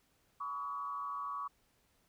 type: tone with frequency modulation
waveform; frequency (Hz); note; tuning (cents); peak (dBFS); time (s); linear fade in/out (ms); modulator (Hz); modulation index
sine; 1132; C#6; +36; -37; 0.4-1.48; 10; 141; 0.64
effects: pink hiss -73 dBFS RMS until 2.08 s